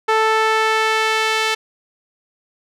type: tone with band-pass filter sweep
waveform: sawtooth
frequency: 440 Hz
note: A4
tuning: in tune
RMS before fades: -17 dBFS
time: 0.08-1.55 s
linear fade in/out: 10 ms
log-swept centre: 1200 to 2900 Hz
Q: 0.88
effects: none